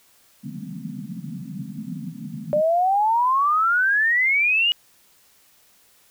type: band-pass noise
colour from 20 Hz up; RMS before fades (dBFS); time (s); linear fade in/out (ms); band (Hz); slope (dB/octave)
pink; -33; 0.43-2.62; 20; 140 to 260; 96
type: exponential sweep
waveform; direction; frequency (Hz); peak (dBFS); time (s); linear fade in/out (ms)
sine; up; 587.3 to 2926; -16; 2.53-4.72; 0
effects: white hiss -57 dBFS RMS until 6.1 s